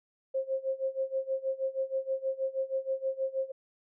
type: tone with tremolo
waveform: sine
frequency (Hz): 532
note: C5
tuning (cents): +29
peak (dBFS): -26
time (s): 0.34-3.52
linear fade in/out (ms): 10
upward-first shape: sine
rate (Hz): 6.3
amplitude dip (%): 90
effects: none